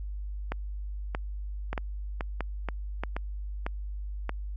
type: two click trains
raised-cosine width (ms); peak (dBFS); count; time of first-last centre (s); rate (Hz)
0.5; -17 / -16; 4 / 7; 1.73-3.165 / 0.52-4.294; 2.09 / 1.59
effects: added 50 Hz sine -33 dBFS peak until 4.56 s